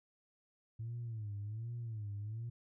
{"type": "tone with vibrato", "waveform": "sine", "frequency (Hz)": 110, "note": "A2", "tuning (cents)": 0, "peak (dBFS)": -38, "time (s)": [0.79, 2.5], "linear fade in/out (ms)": 10, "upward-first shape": "sine", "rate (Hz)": 1.3, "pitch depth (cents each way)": 140, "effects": ["tanh soft clip ceiling -36 dBFS"]}